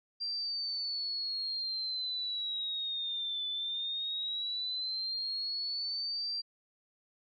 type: linear two-way sweep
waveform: sine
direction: down then up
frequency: 4732 to 3492 to 4732 Hz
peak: -33 dBFS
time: 0.2-6.42 s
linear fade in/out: 20 ms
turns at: 3.47 s
effects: none